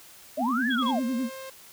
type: linear two-way sweep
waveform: sine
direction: up then down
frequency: 559 to 1775 to 559 Hz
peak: -26 dBFS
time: 0.37-1 s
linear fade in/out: 10 ms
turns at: 0.67 s
type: tone with vibrato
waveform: sine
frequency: 246.9 Hz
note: B3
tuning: in tune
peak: -25 dBFS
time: 0.37-1.3 s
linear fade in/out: 50 ms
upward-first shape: sine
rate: 9.8 Hz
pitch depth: 140 cents each way
type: tone bursts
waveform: sine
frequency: 3322 Hz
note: G#7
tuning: in tune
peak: -30 dBFS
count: 3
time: 0.7-0.913 s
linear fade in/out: 10 ms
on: 57 ms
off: 21 ms
type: tone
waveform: sawtooth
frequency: 530 Hz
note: C5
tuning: 22 cents sharp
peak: -34 dBFS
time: 0.82-1.5 s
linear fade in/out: 5 ms
effects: white hiss -50 dBFS RMS until 1.72 s